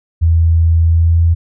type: tone with pitch glide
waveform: sine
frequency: 82.5 to 83.65 Hz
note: E2 to E2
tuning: +2 to +26 cents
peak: -7 dBFS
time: 0.21-1.35 s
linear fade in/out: 20 ms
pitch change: +24 cents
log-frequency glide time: 0.87-1.19 s
effects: none